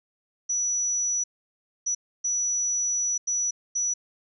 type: tone bursts at uneven times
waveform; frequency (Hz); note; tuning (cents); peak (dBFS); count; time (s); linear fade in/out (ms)
sine; 5900; F#8; -6; -23; 5; 0.49-1.24 / 1.86-1.95 / 2.24-3.18 / 3.27-3.51 / 3.75-3.94; 10
effects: none